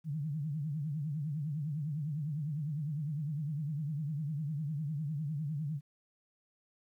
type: tone with vibrato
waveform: sine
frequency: 149.8 Hz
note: D3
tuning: 35 cents sharp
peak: -33 dBFS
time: 0.04-5.81 s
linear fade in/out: 50 ms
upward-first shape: triangle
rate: 9.9 Hz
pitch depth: 170 cents each way
effects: 12-bit